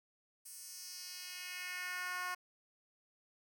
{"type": "tone with high-pass filter sweep", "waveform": "10% pulse", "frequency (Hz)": 362.1, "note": "F#4", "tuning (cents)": -37, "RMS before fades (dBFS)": -44, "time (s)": [0.45, 2.35], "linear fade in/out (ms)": 10, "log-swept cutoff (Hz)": [8900, 1000], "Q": 1.6, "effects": []}